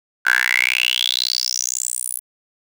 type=tone with high-pass filter sweep; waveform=10% pulse; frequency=61.9 Hz; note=B1; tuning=5 cents sharp; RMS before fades=-20 dBFS; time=0.25-2.2 s; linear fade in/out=20 ms; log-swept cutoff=1500 to 11000 Hz; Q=9.4; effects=none